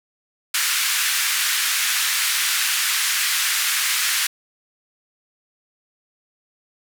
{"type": "band-pass noise", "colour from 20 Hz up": "pink", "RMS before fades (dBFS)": -21, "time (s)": [0.54, 4.27], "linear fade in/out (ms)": 5, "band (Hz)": [1500, 15000], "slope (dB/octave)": 24, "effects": []}